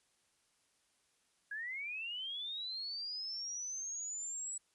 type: linear sweep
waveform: sine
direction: up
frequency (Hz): 1629 to 7890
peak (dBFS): -39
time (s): 1.51-4.58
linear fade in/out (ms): 5
effects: white hiss -75 dBFS RMS until 4.74 s + resampled to 24000 Hz